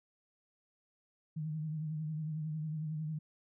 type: tone with vibrato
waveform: sine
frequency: 155.2 Hz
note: D#3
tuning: 4 cents flat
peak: -35 dBFS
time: 1.36-3.19 s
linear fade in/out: 10 ms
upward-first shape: triangle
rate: 11 Hz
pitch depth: 61 cents each way
effects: none